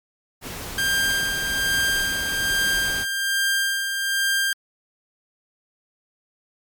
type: noise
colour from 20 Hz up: pink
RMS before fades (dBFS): -33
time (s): 0.41-3.06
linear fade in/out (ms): 50
type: tone with tremolo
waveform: sawtooth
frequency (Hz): 1593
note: G6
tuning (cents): +27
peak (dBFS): -15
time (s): 0.78-4.53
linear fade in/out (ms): 2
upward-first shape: sine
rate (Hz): 1.2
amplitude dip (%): 45
effects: MP3 96 kbps